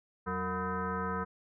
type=tone with frequency modulation; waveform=sine; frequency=729 Hz; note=F#5; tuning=26 cents flat; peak=-31 dBFS; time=0.26-1.25 s; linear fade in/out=20 ms; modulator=271 Hz; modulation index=2.8; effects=none